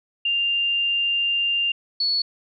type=tone pair in turn; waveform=sine; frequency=2794 / 4410 Hz; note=F7 / C#8; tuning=0 / -10 cents; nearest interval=minor sixth; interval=790 cents; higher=second; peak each=-19 dBFS; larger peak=neither; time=0.25-1.72 / 2-2.22 s; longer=first; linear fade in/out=5 ms; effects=none